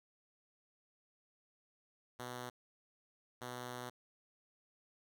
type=tone bursts at uneven times; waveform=5% pulse; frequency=123.6 Hz; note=B2; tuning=2 cents sharp; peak=-32 dBFS; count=2; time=2.19-2.5 / 3.41-3.9 s; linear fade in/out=10 ms; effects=none